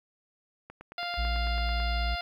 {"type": "click train", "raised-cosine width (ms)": 0.5, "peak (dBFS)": -29, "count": 11, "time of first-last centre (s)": [0.7, 1.801], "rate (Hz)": 9.08}
{"type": "harmonic tone", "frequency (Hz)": 698.5, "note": "F5", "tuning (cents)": 0, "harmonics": [1, 2, 3, 4, 5, 6, 7], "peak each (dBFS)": [-35, -38, -40, -41, -42, -43, -43], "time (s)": [0.98, 2.21], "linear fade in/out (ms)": 2}
{"type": "tone", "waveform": "triangle", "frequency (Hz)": 57.9, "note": "A#1", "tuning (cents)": -11, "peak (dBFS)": -25, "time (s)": [1.17, 2.16], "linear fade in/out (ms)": 20}
{"effects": ["10-bit"]}